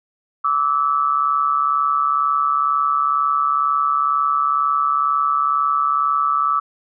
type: tone pair together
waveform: sine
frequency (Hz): 1160 / 1302.1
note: D6 / E6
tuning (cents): -22 / -22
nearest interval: major second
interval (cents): 200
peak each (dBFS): -18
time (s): 0.44-6.6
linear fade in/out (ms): 10
effects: none